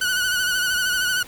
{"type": "tone with vibrato", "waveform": "sawtooth", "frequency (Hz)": 1480, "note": "F#6", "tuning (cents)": 0, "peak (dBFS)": -16, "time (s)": [0.01, 1.23], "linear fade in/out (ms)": 5, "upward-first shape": "sine", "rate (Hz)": 13, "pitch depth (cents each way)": 49, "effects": ["pink hiss -43 dBFS RMS until 1.27 s"]}